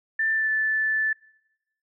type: tone with pitch glide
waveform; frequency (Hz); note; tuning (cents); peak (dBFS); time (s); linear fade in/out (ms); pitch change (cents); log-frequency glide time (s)
sine; 1777 to 1751.5; A6 to A6; +17 to -8; -21; 0.19-1.13; 5; -25; 0.32-0.5
effects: noise-tail reverb RT60 0.9 s tail -23 dB re dry